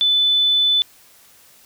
sine tone, 3500 Hz, A7, 10 cents flat, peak -13 dBFS, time 0.01-0.82 s, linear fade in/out 0 ms, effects white hiss -50 dBFS RMS until 1.65 s

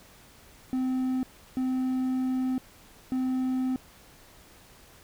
triangle tone bursts at uneven times, 257.9 Hz, C4, 25 cents flat, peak -23 dBFS, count 3, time 0.73-1.23 / 1.57-2.58 / 3.12-3.76 s, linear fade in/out 0 ms, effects pink hiss -54 dBFS RMS until 5.03 s

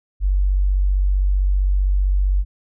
sine tone, 47.72 Hz, G1, 46 cents flat, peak -14 dBFS, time 0.2-2.45 s, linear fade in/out 50 ms, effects none

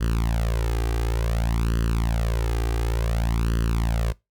sawtooth tone with flanger, 56.7 Hz, A#1, 47 cents flat, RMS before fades -23 dBFS, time 0-4.13 s, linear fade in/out 20 ms, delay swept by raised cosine 0.65 to 2.55 ms, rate 0.56 Hz, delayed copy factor +0.95, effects noise-tail reverb RT60 0.2 s tail -21 dB re dry

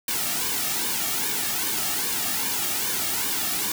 white noise with flanger, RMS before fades -26 dBFS, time 0.08-3.72 s, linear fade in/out 2 ms, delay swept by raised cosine 1.5 to 2.02 ms, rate 2.5 Hz, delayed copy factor -0.7, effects none

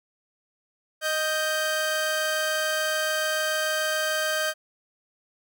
sawtooth tone pair together, 622.3 / 1569.2 Hz, D#5 / G6, 0 / +1 cents, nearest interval octave + major third, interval 1601 cents, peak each -23 dBFS, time 1.01-4.54 s, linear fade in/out 50 ms, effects none

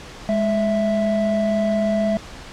triangle tone pair together, 207.7 / 659.4 Hz, G#3 / E5, 0 / 0 cents, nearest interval octave + minor sixth, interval 2000 cents, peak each -18 dBFS, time 0.29-2.17 s, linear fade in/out 0 ms, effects pink hiss -38 dBFS RMS until 2.52 s + low-pass 6000 Hz 12 dB/octave

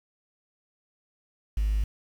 triangle tone, 51.91 Hz, G#1, in tune, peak -19 dBFS, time 1.57-1.84 s, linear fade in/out 5 ms, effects tanh soft clip ceiling -19 dBFS + 8-bit

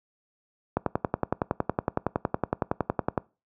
click train, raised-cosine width 1 ms, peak -9 dBFS, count 27, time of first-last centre 0.77-3.177 s, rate 10.8 Hz, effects noise-tail reverb RT60 0.3 s tail -23 dB re dry + high-pass 80 Hz 12 dB/octave

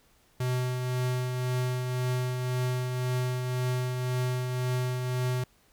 square tone with tremolo, 126.1 Hz, B2, 36 cents sharp, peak -26 dBFS, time 0.4-5.44 s, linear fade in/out 5 ms, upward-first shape triangle, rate 1.9 Hz, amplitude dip 40%, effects pink hiss -64 dBFS RMS until 5.72 s

